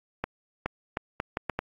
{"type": "accelerating click train", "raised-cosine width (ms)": 0.5, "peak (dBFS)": -13, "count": 7, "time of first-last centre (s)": [0.24, 1.59], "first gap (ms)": 420, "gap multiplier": 0.74, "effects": ["AAC 32 kbps"]}